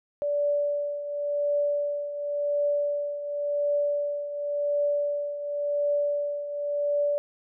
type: tone with tremolo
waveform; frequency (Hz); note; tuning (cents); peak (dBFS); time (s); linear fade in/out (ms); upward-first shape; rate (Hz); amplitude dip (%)
sine; 580; D5; -22; -21; 0.22-7.18; 0; triangle; 0.92; 70
effects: none